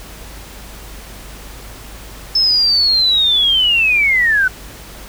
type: linear sweep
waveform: sine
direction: down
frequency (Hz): 5270 to 1477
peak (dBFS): -10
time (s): 2.35-4.48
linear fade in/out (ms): 5
effects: added 50 Hz sine -35 dBFS peak until 5.08 s + pink hiss -36 dBFS RMS until 5.08 s

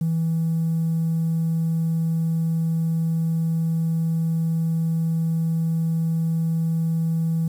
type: tone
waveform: triangle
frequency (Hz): 163.4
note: E3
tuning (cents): -15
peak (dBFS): -16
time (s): 0.01-7.48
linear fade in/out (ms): 5
effects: tanh soft clip ceiling -16 dBFS + 8-bit

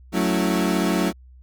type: chord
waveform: 35% pulse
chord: F# minor seventh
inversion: none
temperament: equal with one note detuned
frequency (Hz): 184.36 / 220 / 277.2 / 329.6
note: F#3 / A3 / C#4 / E4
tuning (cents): -6 / 0 / 0 / 0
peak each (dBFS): -21 / -24 / -25 / -23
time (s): 0.12-1.13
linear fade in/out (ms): 50
effects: added 63 Hz sine -44 dBFS peak until 1.42 s

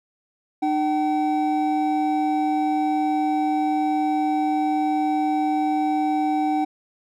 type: tone pair together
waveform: triangle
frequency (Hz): 303.5 / 764.8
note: D#4 / G5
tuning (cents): -43 / -43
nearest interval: octave + major third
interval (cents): 1600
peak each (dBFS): -20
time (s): 0.62-6.65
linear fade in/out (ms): 10
effects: none

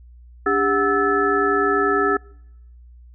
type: tone cluster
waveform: sine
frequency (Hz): 290.5 / 401.8 / 738 / 1311 / 1733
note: D4 / G4 / F#5 / E6 / A6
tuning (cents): -19 / +43 / -5 / -10 / -27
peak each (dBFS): -25 / -20 / -27 / -20 / -24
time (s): 0.46-2.17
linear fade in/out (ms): 5
effects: noise-tail reverb RT60 0.9 s tail -26 dB re dry + added 60 Hz sine -42 dBFS peak until 3.14 s

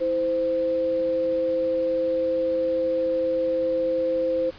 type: tone pair together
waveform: sine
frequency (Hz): 326.5 / 518.7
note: E4 / C5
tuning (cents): -17 / -15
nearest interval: minor sixth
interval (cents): 802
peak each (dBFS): -30 / -21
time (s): 0-4.51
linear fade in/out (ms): 20
effects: pink hiss -46 dBFS RMS until 4.58 s + resampled to 11025 Hz

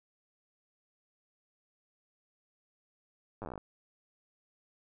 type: slowing click train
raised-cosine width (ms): 1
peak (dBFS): -27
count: 12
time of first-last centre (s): 3.42-3.578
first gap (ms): 9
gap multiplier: 1.09
effects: none

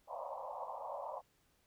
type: band-pass noise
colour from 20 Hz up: pink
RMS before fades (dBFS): -44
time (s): 0.07-1.22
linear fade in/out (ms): 50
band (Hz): 530 to 1100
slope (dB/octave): 96
effects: pink hiss -74 dBFS RMS until 1.66 s

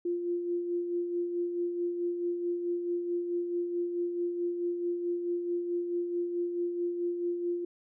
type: tone with tremolo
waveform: sine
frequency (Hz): 348.6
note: F4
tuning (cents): -3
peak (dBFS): -27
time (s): 0.05-7.65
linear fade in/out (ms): 5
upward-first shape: sine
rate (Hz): 4.6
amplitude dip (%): 45
effects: none

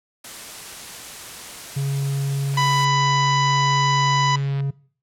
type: noise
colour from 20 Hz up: white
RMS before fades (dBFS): -36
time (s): 0.24-2.85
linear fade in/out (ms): 5
type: tone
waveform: triangle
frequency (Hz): 138.59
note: C#3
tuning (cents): 0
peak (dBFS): -18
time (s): 1.76-4.71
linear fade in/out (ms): 10
type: click train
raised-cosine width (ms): 0.3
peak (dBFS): -24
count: 288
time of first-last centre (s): 2.54-4.605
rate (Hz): 139
type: harmonic tone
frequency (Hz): 993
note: B5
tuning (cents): +9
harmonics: 1 / 2 / 3 / 4 / 5 / 6 / 7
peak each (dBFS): -19 / -25 / -29 / -31 / -33 / -35 / -36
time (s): 2.57-4.36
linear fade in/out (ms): 5
effects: noise-tail reverb RT60 0.5 s tail -21 dB re dry + low-pass 11000 Hz 12 dB/octave

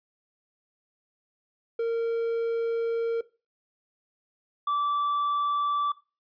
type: tone pair in turn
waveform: triangle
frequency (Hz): 460.8 / 1161.1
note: A#4 / D6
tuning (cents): -20 / -20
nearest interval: octave + major third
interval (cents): 1600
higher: second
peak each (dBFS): -22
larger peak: neither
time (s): 1.79-3.21 / 4.67-5.92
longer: first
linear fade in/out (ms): 5
effects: noise-tail reverb RT60 0.3 s tail -18 dB re dry + resampled to 11025 Hz

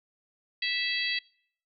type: harmonic tone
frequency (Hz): 657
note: E5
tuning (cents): -6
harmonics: 3 / 4 / 5 / 6 / 7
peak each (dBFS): -32 / -33 / -34 / -34 / -35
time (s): 0.62-1.19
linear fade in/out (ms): 5
effects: noise-tail reverb RT60 0.6 s tail -25 dB re dry

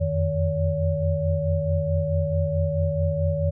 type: tone cluster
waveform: sine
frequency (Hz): 85.4 / 90 / 153.9 / 568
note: F2 / F#2 / D#3 / C#5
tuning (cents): -38 / -47 / -19 / +42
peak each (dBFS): -26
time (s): 0-3.51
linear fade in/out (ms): 20
effects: none

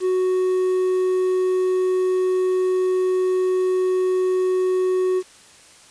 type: tone with quantisation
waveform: triangle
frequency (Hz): 370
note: F#4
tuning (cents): 0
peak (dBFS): -15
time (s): 0-5.23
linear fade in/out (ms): 50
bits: 7
effects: white hiss -48 dBFS RMS until 5.9 s + resampled to 22050 Hz

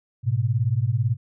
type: beating tone pair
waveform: sine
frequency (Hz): 107.4 / 125.4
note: A2 / B2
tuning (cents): -41 / +27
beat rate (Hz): 18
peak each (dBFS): -22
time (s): 0.23-1.17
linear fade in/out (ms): 50
effects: none

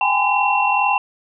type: tone cluster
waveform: sine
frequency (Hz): 794 / 836 / 1016 / 2721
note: G5 / G#5 / B5 / F7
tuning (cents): +22 / +11 / +49 / -46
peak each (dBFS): -20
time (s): 0.01-0.98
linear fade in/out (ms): 2
effects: none

